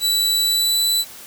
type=tone with pitch glide; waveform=sawtooth; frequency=3951 to 3978 Hz; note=B7 to B7; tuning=0 to +12 cents; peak=-13 dBFS; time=0-1.05 s; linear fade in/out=50 ms; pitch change=+12 cents; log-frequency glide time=0.43-0.85 s; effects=white hiss -39 dBFS RMS until 1.26 s